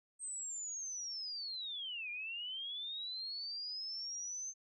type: linear two-way sweep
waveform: sine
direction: down then up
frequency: 8372 to 2382 to 6300 Hz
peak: -40 dBFS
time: 0.19-4.54 s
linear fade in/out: 50 ms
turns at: 2.1 s
effects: none